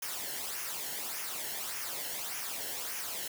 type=noise with flanger; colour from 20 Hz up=white; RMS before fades=-38 dBFS; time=0.02-3.28 s; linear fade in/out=5 ms; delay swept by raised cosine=0.24 to 0.84 ms; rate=1.7 Hz; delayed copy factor=-0.6; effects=none